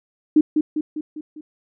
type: tone with echo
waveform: sine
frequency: 305.4 Hz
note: D#4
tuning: 32 cents flat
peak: -9 dBFS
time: 0.36-0.41 s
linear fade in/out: 5 ms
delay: 200 ms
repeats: 5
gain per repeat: -5 dB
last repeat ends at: 1.41 s
effects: none